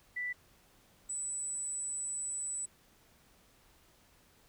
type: tone pair in turn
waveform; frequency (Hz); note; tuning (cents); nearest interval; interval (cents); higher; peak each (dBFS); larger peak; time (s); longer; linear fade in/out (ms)
sine; 1975.5 / 7948; B6 / B8; 0 / +10; 2 octaves; 2410; second; -34 / -35; first; 0.16-0.33 / 1.09-2.66; second; 10
effects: pink hiss -65 dBFS RMS until 4.48 s